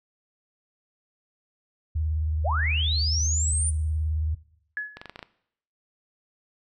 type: tone with vibrato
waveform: sine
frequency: 77.78 Hz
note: D#2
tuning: in tune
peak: -23 dBFS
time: 1.95-4.35 s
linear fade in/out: 10 ms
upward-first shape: square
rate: 19 Hz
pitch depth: 61 cents each way
type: linear sweep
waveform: sine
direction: up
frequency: 481.2 to 9430 Hz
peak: -25 dBFS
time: 2.44-3.71 s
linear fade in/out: 20 ms
type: tone with exponential decay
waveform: sine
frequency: 1698 Hz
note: G#6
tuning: 38 cents sharp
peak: -24 dBFS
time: 4.77-5.08 s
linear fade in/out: 1 ms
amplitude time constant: 67 ms
type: clicks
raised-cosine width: 0.3 ms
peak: -22 dBFS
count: 7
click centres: 4.97 / 5.015 / 5.057 / 5.096 / 5.159 / 5.192 / 5.228 s
effects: noise-tail reverb RT60 0.7 s tail -18 dB re dry